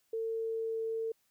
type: tone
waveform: sine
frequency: 449.8 Hz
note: A4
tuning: 38 cents sharp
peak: -32 dBFS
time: 0.13-1.12 s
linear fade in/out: 5 ms
effects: white hiss -74 dBFS RMS until 1.3 s